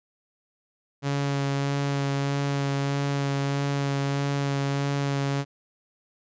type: tone with vibrato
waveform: sawtooth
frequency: 140.1 Hz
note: C#3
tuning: 19 cents sharp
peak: -20 dBFS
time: 1.02-5.45 s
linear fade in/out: 50 ms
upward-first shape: sine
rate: 1.6 Hz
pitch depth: 13 cents each way
effects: resampled to 16000 Hz